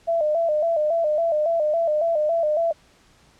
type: tone with vibrato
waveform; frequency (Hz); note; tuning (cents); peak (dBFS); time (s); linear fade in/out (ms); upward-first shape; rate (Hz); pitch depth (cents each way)
sine; 637; D#5; +41; -18; 0.07-2.73; 20; square; 3.6; 87
effects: pink hiss -56 dBFS RMS until 3.39 s + low-pass 8000 Hz 12 dB/octave